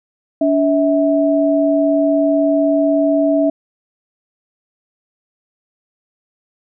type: tone pair together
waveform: sine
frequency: 287.1 / 649 Hz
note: D4 / E5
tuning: -39 / -27 cents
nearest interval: octave + major second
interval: 1412 cents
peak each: -14 dBFS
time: 0.41-3.5 s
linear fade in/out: 5 ms
effects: none